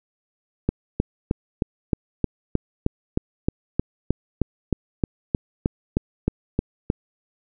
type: click train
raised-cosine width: 3 ms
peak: -6 dBFS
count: 21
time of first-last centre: 0.69-6.901 s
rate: 3.22 Hz
effects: none